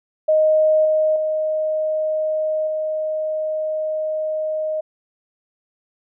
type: tone with level steps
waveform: sine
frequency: 622.3 Hz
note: D#5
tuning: in tune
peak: -12 / -14 / -18 / -20 dBFS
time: 0.28-4.81 s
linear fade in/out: 10 ms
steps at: 0.85 / 1.16 / 2.67 s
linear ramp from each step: 2 ms
effects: none